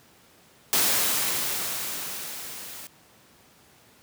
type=noise with level ramp; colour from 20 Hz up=white; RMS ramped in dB=-21 to -41 dBFS; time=0.73-2.87 s; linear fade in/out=0 ms; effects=pink hiss -56 dBFS RMS until 4.02 s + high-pass 100 Hz 12 dB/octave